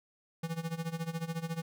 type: tone with tremolo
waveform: square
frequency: 164.81 Hz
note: E3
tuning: in tune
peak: -32 dBFS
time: 0.43-1.62 s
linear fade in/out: 5 ms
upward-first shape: sine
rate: 14 Hz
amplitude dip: 85%
effects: none